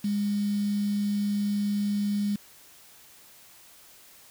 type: tone with quantisation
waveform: sine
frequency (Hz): 204.4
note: G#3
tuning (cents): -27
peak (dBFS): -24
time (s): 0.04-2.36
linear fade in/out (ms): 5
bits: 7
effects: white hiss -53 dBFS RMS until 4.3 s